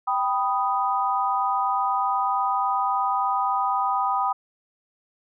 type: chord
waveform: sine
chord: G augmented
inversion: none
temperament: equal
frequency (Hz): 784 / 987.8 / 1244.5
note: G5 / B5 / D#6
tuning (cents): 0 / 0 / 0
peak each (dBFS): -25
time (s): 0.07-4.33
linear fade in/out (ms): 10
effects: none